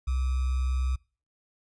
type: tone with sample-and-hold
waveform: sine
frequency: 64.7 Hz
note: C2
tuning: 19 cents flat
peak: -24 dBFS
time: 0.07-0.96 s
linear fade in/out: 10 ms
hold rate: 1225 Hz
effects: noise-tail reverb RT60 0.4 s tail -25 dB re dry + resampled to 22050 Hz